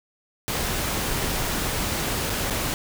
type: noise with dropouts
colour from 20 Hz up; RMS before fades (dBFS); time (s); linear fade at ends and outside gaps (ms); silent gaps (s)
pink; -26; 0.48-2.74; 0; 2.296-2.301 / 2.5-2.507
effects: none